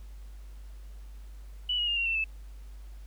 sine tone with pitch steps, 2960 / 2889 / 2820 / 2752 / 2686 / 2622 Hz, F#7 / F#7 / F7 / F7 / E7 / E7, 0 / -42 / +16 / -26 / +32 / -10 cents, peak -26 dBFS, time 1.69-2.242 s, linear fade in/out 5 ms, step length 92 ms, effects added 50 Hz sine -42 dBFS peak until 3.06 s + pink hiss -62 dBFS RMS until 3.06 s

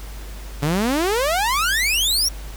sawtooth exponential sweep, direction up, 138.1 to 5800 Hz, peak -14 dBFS, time 0.62-2.29 s, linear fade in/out 10 ms, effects added 50 Hz sine -31 dBFS peak until 2.56 s + pink hiss -41 dBFS RMS until 2.56 s

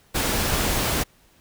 pink noise, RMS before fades -23 dBFS, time 0.14-1.04 s, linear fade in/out 20 ms, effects pink hiss -58 dBFS RMS until 1.4 s

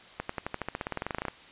accelerating click train, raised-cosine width 0.5 ms, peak -16 dBFS, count 20, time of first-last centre 0.2-1.283 s, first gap 94 ms, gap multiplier 0.94, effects white hiss -51 dBFS RMS until 1.51 s + resampled to 8000 Hz

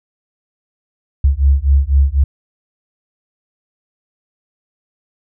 sine beating tone pair, 67.3 / 71.3 Hz, C2 / C#2, +49 / +49 cents, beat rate 4 Hz, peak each -12 dBFS, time 1.24-2.24 s, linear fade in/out 5 ms, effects none

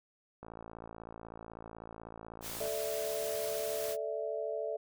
click train, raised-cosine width 1 ms, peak -32 dBFS, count 127, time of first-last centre 0.43-2.676 s, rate 56.1 Hz
white noise, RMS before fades -42 dBFS, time 2.41-3.97 s, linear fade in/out 50 ms
sine chord, A suspended fourth, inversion none, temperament just, 440 / 586.7 / 660 Hz, A4 / D5 / E5, 0 / -2 / +2 cents, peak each -38 dBFS, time 2.6-4.77 s, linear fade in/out 10 ms
effects none

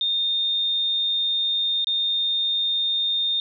sine tone with dropouts, 3649 Hz, A#7, 38 cents flat, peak -20 dBFS, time 0.01-3.4 s, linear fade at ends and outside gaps 1 ms, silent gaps 1.845-1.87 s, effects none

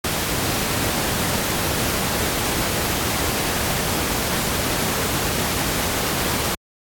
pink noise, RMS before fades -22 dBFS, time 0.04-6.55 s, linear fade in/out 5 ms, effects high-pass 60 Hz 12 dB/octave + AAC 64 kbps

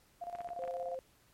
sine tone with tremolo, 698.5 Hz, F5, in tune, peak -37 dBFS, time 0.21-0.96 s, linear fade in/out 10 ms, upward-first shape square, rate 17 Hz, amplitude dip 70%
clicks, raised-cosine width 0.5 ms, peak -33 dBFS, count 5, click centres 0.351 / 0.406 / 0.489 / 0.638 / 0.677 s
sine tone, 524 Hz, C5, 2 cents sharp, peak -38 dBFS, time 0.59-0.99 s, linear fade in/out 0 ms
effects pink hiss -67 dBFS RMS until 1.33 s + MP3 64 kbps

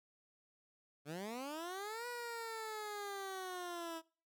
15% pulse linear two-way sweep, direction up then down, 138.59 to 488.2 to 323 Hz, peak -36 dBFS, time 1.05-4.02 s, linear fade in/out 50 ms, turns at 2.07 s, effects noise-tail reverb RT60 0.4 s tail -24 dB re dry

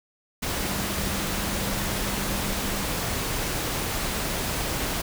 sine tone in noise, 198 Hz, G3, 18 cents sharp, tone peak -34 dBFS, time 0.58-2.84 s, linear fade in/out 10 ms, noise pink, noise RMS -28 dBFS, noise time 0.42-5.02 s, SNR -9 dB, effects none

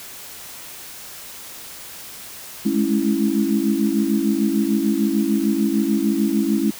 sine chord, A major seventh, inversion third, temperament equal with one note detuned, 207.7 / 214.4 / 277.2 / 329.6 Hz, G#3 / A3 / C#4 / E4, 0 / -45 / 0 / 0 cents, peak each -22 dBFS, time 2.65-6.71 s, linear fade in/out 10 ms, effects white hiss -37 dBFS RMS until 6.79 s

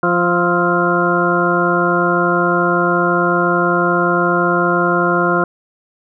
harmonic tone with a mistuned harmonic, 174.61 Hz, F3, in tune, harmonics 1 / 2 / 3 / 4 / 6 / 7 / 8, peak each -20 / -18 / -21 / -21 / -20 / -22 / -18 dBFS, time 0.03-5.44 s, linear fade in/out 2 ms, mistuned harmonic 7, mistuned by +87 cents, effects none

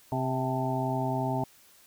harmonic tone with a mistuned harmonic, 130.81 Hz, C3, in tune, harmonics 1 / 2 / 3 / 5 / 6 / 7, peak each -31 / -33 / -37 / -34 / -36 / -34 dBFS, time 0.12-1.44 s, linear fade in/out 2 ms, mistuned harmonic 7, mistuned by -54 cents, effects white hiss -58 dBFS RMS until 1.86 s

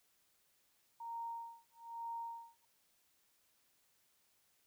sine tone with tremolo, 927 Hz, A#5, 10 cents flat, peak -40 dBFS, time 1-2.65 s, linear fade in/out 5 ms, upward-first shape sine, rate 1.1 Hz, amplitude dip 100%, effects white hiss -75 dBFS RMS until 4.66 s

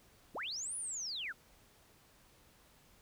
sine linear two-way sweep, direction up then down, 44.23 to 10030 to 1236 Hz, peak -38 dBFS, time 0.34-1.33 s, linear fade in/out 20 ms, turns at 0.76 s, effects pink hiss -65 dBFS RMS until 3.01 s

